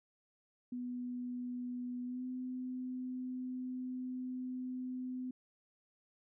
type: tone with pitch glide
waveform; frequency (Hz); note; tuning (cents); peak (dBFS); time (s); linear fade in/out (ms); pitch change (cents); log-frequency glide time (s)
sine; 246.9 to 254; B3 to B3; 0 to +49; -38; 0.72-5.31; 5; +49; 2.05-2.24
effects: none